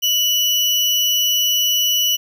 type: tone with sample-and-hold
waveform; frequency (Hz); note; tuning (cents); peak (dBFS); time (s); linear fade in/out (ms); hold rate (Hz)
sine; 2960; F#7; 0; -14; 0.02-2.17; 20; 8820
effects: none